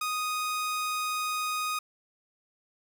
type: tone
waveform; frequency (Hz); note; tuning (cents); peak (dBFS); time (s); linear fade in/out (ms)
sawtooth; 1244.5; D#6; 0; -25; 0.01-1.79; 5
effects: none